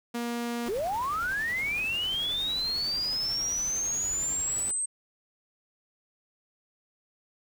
sawtooth tone, 237.1 Hz, A#3, 30 cents sharp, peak -26 dBFS, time 0.14-0.69 s, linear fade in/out 10 ms
pink noise with tremolo, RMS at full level -42 dBFS, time 0.66-4.71 s, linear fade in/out 2 ms, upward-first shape triangle, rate 11 Hz, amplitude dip 30%
sine linear sweep, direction up, 346.5 to 8372 Hz, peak -27 dBFS, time 0.68-4.86 s, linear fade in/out 10 ms
effects none

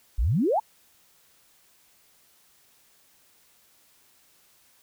sine exponential sweep, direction up, 44.47 to 949 Hz, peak -20 dBFS, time 0.18-0.6 s, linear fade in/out 10 ms, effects white hiss -61 dBFS RMS until 4.82 s

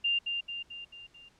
sine tone with echo, 2794 Hz, F7, in tune, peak -25 dBFS, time 0.04-0.19 s, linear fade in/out 10 ms, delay 220 ms, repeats 5, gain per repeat -5 dB, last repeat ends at 1.29 s, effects pink hiss -65 dBFS RMS until 1.39 s + low-pass 7000 Hz 12 dB/octave

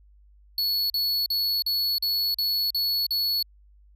square tone bursts, 4400 Hz, C#8, 14 cents flat, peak -23 dBFS, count 8, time 0.58-3.427 s, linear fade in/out 2 ms, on 320 ms, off 41 ms, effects added 50 Hz sine -52 dBFS peak until 3.95 s

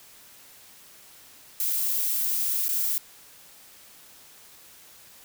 violet noise with dropouts, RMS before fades -26 dBFS, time 1.6-2.98 s, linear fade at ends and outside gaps 0 ms, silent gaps 2.682-2.691 s, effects white hiss -51 dBFS RMS until 5.24 s

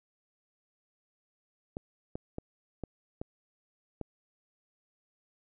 clicks, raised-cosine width 2 ms, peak -23 dBFS, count 6, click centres 1.769 / 2.155 / 2.384 / 2.837 / 3.215 / 4.013 s, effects none

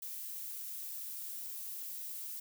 violet noise, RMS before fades -43 dBFS, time 0.02-2.4 s, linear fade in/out 5 ms, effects none

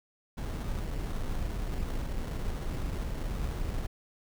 brown noise with sample-and-hold, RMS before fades -33 dBFS, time 0.37-3.87 s, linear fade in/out 10 ms, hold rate 2450 Hz, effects none

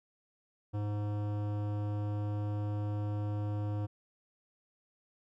sine tone with hard clipping, 103.83 Hz, G#2, in tune, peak -34 dBFS, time 0.73-3.87 s, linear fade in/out 20 ms, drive 16 dB, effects none

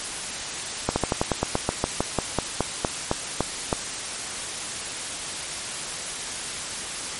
slowing click train, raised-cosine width 1 ms, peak -6 dBFS, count 18, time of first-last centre 0.89-3.728 s, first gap 70 ms, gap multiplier 1.1, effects white hiss -31 dBFS RMS until 7.19 s + MP3 48 kbps

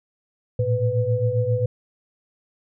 sine tone cluster, 110.2 / 117.7 / 499.3 Hz, A2 / A#2 / B4, +3 / +17 / +19 cents, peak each -23 dBFS, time 0.59-1.66 s, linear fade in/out 5 ms, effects none

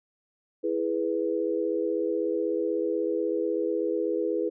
sine chord, E major, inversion none, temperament equal with one note detuned, 329.6 / 417.7 / 493.9 Hz, E4 / G#4 / B4, 0 / +10 / 0 cents, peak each -29 dBFS, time 0.63-4.5 s, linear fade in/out 20 ms, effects none

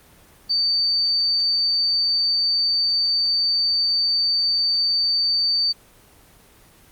sine tone, 4586 Hz, D8, 42 cents flat, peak -17 dBFS, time 0.49-5.73 s, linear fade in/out 20 ms, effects pink hiss -51 dBFS RMS until 6.91 s + Opus 24 kbps

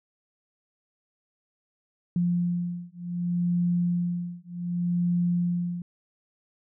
sine beating tone pair, 174.61 / 175.27 Hz, F3 / F3, 0 / +6 cents, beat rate 0.66 Hz, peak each -27 dBFS, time 2.16-5.82 s, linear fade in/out 2 ms, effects none

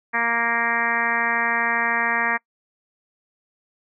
harmonic tone, 233.1 Hz, A#3, in tune, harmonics 1 / 2 / 3 / 4 / 5 / 6 / 7 / 8 / 9 / 10, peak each -34 / -35 / -31 / -27 / -28 / -34 / -26 / -24 / -29 / -32 dBFS, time 0.13-2.38 s, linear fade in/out 20 ms, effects noise-tail reverb RT60 0.1 s tail -25 dB re dry

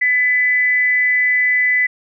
sine tone with amplitude modulation, 2000 Hz, B6, 21 cents sharp, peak -10 dBFS, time 0.01-1.87 s, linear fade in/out 10 ms, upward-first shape sine, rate 276 Hz, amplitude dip 45%, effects none

